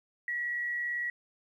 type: tone with amplitude modulation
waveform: sine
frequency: 1924 Hz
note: B6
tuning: 46 cents flat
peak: -29 dBFS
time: 0.28-1.1 s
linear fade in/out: 2 ms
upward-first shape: sine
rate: 138 Hz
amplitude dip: 30%
effects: 11-bit